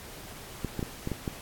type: clicks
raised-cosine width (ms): 3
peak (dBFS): -17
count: 6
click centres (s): 0.647 / 0.793 / 0.828 / 1.074 / 1.117 / 1.278
effects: pink hiss -45 dBFS RMS until 1.41 s + AAC 64 kbps